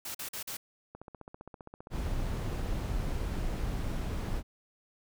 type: noise bursts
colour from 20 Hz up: white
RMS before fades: -39 dBFS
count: 4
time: 0.05-0.57 s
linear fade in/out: 5 ms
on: 97 ms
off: 44 ms
type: click train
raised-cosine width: 1 ms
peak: -31 dBFS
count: 30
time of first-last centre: 0.95-2.858 s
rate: 15.2 Hz
type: noise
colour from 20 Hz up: brown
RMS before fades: -33 dBFS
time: 1.9-4.43 s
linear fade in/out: 50 ms
effects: none